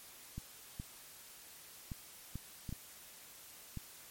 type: clicks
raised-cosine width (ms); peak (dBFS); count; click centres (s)
5; -29; 7; 0.38 / 0.799 / 1.918 / 2.356 / 2.692 / 2.726 / 3.773
effects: white hiss -55 dBFS RMS until 4.1 s + MP3 64 kbps